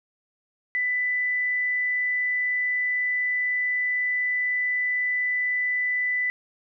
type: tone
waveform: sine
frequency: 1991 Hz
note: B6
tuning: 14 cents sharp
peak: -22 dBFS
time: 0.75-6.3 s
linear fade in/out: 0 ms
effects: none